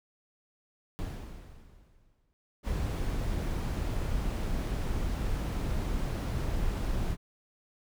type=noise with exponential decay; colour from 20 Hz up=brown; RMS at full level=-33 dBFS; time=0.99-2.33 s; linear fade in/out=0 ms; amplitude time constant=290 ms
type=noise; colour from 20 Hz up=brown; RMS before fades=-31 dBFS; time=2.63-7.17 s; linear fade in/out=50 ms
effects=none